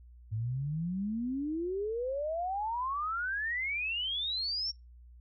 sine exponential sweep, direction up, 104.8 to 5588 Hz, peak -31 dBFS, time 0.31-4.72 s, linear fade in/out 20 ms, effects noise-tail reverb RT60 0.2 s tail -26 dB re dry + added 60 Hz sine -51 dBFS peak until 5.2 s

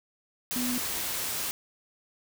sine tone in noise, 246.9 Hz, B3, in tune, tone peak -29 dBFS, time 0.56-0.78 s, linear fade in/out 0 ms, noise white, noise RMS -32 dBFS, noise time 0.51-1.51 s, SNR 0 dB, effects none

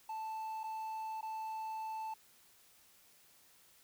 triangle tone with dropouts, 880 Hz, A5, in tune, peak -37 dBFS, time 0.09-2.14 s, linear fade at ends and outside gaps 5 ms, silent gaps 0.634-0.639 / 1.211-1.227 s, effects white hiss -65 dBFS RMS until 3.83 s

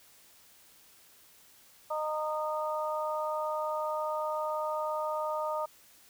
harmonic tone, 307.6 Hz, D#4, 20 cents flat, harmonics 2 / 3 / 4, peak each -33 / -35 / -36 dBFS, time 1.9-5.66 s, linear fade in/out 10 ms, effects white hiss -59 dBFS RMS until 6.09 s

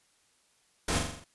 pink noise with echo, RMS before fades -29 dBFS, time 0.88-0.99 s, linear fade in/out 5 ms, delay 42 ms, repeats 6, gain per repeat -4 dB, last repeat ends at 1.242 s, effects white hiss -68 dBFS RMS until 1.34 s + resampled to 24000 Hz

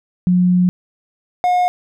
sine / triangle tone pair in turn, 180 / 720 Hz, F#3 / F#5, -47 / -47 cents, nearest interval 2 octaves, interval 2400 cents, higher second, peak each -10 dBFS, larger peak neither, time 0.27-0.69 / 1.44-1.68 s, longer first, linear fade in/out 0 ms, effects none

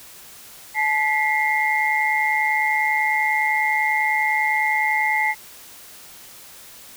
sine tone cluster, 862 / 1966 / 2116 Hz, A5 / B6 / C7, -36 / -8 / +19 cents, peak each -22 / -23 / -21 dBFS, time 0.74-5.35 s, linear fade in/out 50 ms, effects white hiss -43 dBFS RMS until 6.96 s

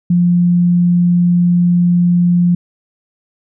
sine tone, 175.3 Hz, F3, 7 cents sharp, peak -8 dBFS, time 0.1-2.55 s, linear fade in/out 5 ms, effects none

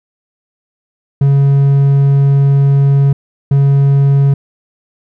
triangle tone pair in turn, 139.2 / 139.2 Hz, C#3 / C#3, +8 / +8 cents, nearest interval unison, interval 0 cents, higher neither, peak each -4 dBFS, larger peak neither, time 1.21-3.13 / 3.51-4.34 s, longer first, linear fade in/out 5 ms, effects none

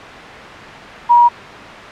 sine tone with quantisation, 956 Hz, A#5, 43 cents sharp, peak -5 dBFS, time 1.09-1.29 s, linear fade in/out 20 ms, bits 5, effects white hiss -30 dBFS RMS until 1.91 s + low-pass 2000 Hz 12 dB/octave

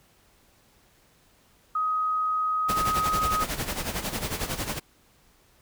sine tone, 1258 Hz, D#6, 19 cents sharp, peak -23 dBFS, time 1.75-3.44 s, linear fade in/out 5 ms
pink noise with tremolo, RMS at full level -28 dBFS, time 2.68-4.8 s, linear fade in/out 20 ms, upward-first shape sine, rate 11 Hz, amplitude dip 70%
effects pink hiss -61 dBFS RMS until 5.61 s

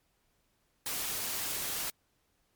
white noise, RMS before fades -35 dBFS, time 0.86-1.9 s, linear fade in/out 2 ms, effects pink hiss -74 dBFS RMS until 2.55 s + MP3 96 kbps

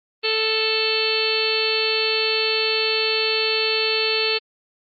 harmonic tone, 440 Hz, A4, in tune, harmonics 1 / 2 / 3 / 4 / 5 / 6 / 7 / 8 / 9 / 10, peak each -24 / -36 / -33 / -34 / -33 / -24 / -27 / -31 / -32 / -24 dBFS, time 0.23-4.39 s, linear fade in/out 20 ms, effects Opus 24 kbps

